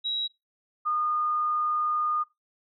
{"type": "tone pair in turn", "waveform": "sine", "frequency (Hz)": [3860, 1222.2], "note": ["B7", "D#6"], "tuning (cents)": [-40, -31], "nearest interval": "octave + minor sixth", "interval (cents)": 1991, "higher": "first", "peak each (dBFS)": [-26, -24], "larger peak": "second", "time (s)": [[0.04, 0.28], [0.85, 2.24]], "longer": "second", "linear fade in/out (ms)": 20, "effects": ["noise-tail reverb RT60 0.2 s tail -19 dB re dry"]}